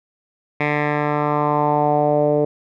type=tone with low-pass filter sweep; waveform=10% pulse; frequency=148.2 Hz; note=D3; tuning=16 cents sharp; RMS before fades=-18 dBFS; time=0.6-2.45 s; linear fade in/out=5 ms; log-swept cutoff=2200 to 500 Hz; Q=3.4; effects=none